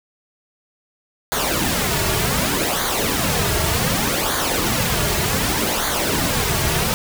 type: noise with flanger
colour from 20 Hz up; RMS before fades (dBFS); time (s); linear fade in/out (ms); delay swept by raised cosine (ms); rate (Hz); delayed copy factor
pink; -20; 1.32-6.94; 0; 0.37 to 3.97; 0.66; -0.65
effects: none